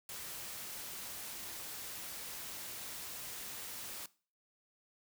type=noise; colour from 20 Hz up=white; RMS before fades=-45 dBFS; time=0.09-4.06 s; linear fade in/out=2 ms; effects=noise-tail reverb RT60 0.4 s tail -20 dB re dry